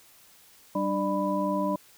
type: tone cluster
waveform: sine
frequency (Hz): 193.4 / 297.4 / 596 / 991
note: G3 / D4 / D5 / B5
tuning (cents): -23 / +22 / +25 / +6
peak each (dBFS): -30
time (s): 0.75-1.76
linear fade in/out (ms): 5
effects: white hiss -56 dBFS RMS until 1.97 s